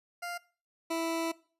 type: tone pair in turn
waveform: 20% pulse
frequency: 698.5 / 329.6 Hz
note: F5 / E4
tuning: 0 / 0 cents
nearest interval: octave + minor second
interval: 1300 cents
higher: first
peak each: -31 / -25 dBFS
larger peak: second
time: 0.22-0.38 / 0.9-1.32 s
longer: second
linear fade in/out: 10 ms
effects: noise-tail reverb RT60 0.4 s tail -21 dB re dry + resampled to 32000 Hz